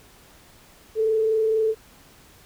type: tone with frequency modulation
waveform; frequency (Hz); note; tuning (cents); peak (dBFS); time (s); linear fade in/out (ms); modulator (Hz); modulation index
sine; 440; A4; 0; -18; 0.95-1.75; 50; 24.3; 0.29
effects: pink hiss -52 dBFS RMS until 2.45 s